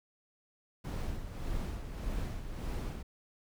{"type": "noise with tremolo", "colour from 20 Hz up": "brown", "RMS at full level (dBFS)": -35, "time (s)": [0.84, 3.03], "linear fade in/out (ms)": 10, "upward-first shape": "sine", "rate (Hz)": 1.7, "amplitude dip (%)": 55, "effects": []}